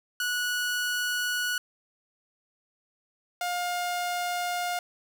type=tone pair in turn; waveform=sawtooth; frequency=1468 / 709.4 Hz; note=F#6 / F5; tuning=-14 / +27 cents; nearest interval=octave + minor second; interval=1259 cents; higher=first; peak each=-23 / -24 dBFS; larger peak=first; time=0.2-1.58 / 3.41-4.79 s; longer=neither; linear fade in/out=2 ms; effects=none